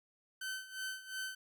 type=tone with tremolo; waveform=sawtooth; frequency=1530 Hz; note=G6; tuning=42 cents flat; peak=-34 dBFS; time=0.41-1.35 s; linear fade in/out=5 ms; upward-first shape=sine; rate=2.8 Hz; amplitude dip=80%; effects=none